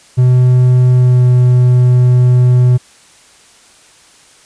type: tone with pitch glide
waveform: triangle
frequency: 125.8 to 124.64 Hz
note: B2 to B2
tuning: +32 to +16 cents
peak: -3 dBFS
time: 0.17-2.78 s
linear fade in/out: 20 ms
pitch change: -16 cents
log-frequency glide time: 0.93-1.26 s
effects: white hiss -44 dBFS RMS until 4.45 s + resampled to 22050 Hz